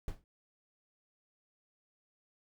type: noise with exponential decay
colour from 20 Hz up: brown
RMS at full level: -34 dBFS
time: 0.08-0.24 s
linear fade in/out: 1 ms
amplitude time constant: 33 ms
effects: none